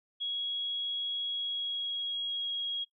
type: tone with pitch glide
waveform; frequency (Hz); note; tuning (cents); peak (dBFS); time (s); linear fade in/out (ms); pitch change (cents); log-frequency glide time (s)
sine; 3322 to 3293; G#7 to G#7; 0 to -15; -31; 0.2-2.85; 20; -15; 1.24-2.53
effects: noise-tail reverb RT60 0.1 s tail -18 dB re dry